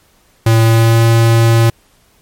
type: tone with pitch glide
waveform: square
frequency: 113.3 to 114.82 Hz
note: A#2 to A#2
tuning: -49 to -26 cents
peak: -7 dBFS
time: 0.46-1.7 s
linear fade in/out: 5 ms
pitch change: +23 cents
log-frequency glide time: 0.63-1.04 s
effects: pink hiss -52 dBFS RMS until 2.21 s + MP3 64 kbps